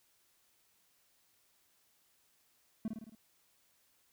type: tone with echo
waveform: triangle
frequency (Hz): 220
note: A3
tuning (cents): 0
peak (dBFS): -31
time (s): 2.85-2.88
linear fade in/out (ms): 2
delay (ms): 54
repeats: 5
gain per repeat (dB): -4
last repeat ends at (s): 3.15
effects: white hiss -72 dBFS RMS until 4.12 s